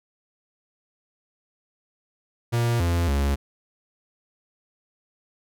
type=tone with pitch steps; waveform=45% pulse; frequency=118.1 / 85.7 / 70.3 Hz; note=A#2 / F2 / C#2; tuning=+23 / -32 / +25 cents; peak=-20 dBFS; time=2.52-3.36 s; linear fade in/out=20 ms; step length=280 ms; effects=none